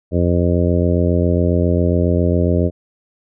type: harmonic tone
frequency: 87.31 Hz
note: F2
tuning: in tune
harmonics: 1 / 2 / 3 / 4 / 5 / 6 / 7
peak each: -16 / -19 / -21 / -22 / -23 / -24 / -24 dBFS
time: 0.11-2.71 s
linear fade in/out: 50 ms
effects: none